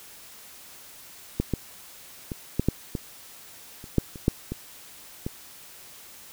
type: clicks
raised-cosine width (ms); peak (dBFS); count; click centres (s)
3; -10 / -11 / -18 / -9 / -7 / -15 / -28 / -6 / -26 / -6 / -17 / -16; 12; 1.4 / 1.537 / 2.318 / 2.596 / 2.686 / 2.952 / 3.841 / 3.983 / 4.158 / 4.281 / 4.52 / 5.265
effects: white hiss -47 dBFS RMS until 6.32 s